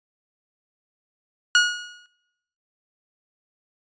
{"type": "tone with exponential decay", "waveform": "sawtooth", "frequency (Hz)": 1448, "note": "F#6", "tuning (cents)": -38, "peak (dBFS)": -8, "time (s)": [1.55, 2.06], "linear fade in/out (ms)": 1, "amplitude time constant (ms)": 110, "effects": ["noise-tail reverb RT60 0.8 s tail -19 dB re dry", "resampled to 16000 Hz"]}